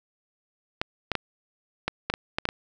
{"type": "clicks", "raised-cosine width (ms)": 0.3, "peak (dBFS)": -9, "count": 9, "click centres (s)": [0.815, 1.117, 1.153, 1.88, 2.1, 2.139, 2.385, 2.454, 2.489], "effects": []}